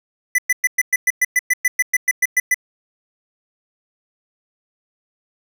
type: tone bursts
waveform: square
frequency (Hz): 1995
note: B6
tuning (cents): +17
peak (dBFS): -13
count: 16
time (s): 0.35-2.544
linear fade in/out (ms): 5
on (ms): 34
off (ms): 110
effects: none